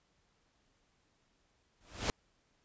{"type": "noise with exponential growth", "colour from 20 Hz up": "pink", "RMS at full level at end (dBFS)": -29, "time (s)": [1.81, 2.1], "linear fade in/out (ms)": 0, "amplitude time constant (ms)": 62, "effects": ["pink hiss -74 dBFS RMS until 2.64 s", "resampled to 16000 Hz"]}